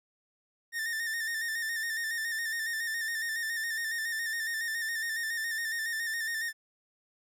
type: tone with vibrato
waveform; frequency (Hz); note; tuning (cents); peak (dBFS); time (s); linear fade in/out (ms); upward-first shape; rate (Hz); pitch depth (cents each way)
45% pulse; 1811; A6; +49; -31; 0.72-6.53; 50; square; 7.2; 38
effects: 12-bit